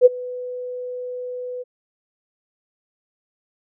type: tone with ADSR envelope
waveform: sine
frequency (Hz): 497.7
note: B4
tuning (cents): +13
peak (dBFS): -4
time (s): 0.01-1.64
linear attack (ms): 46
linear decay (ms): 24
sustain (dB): -23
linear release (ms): 26
effects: none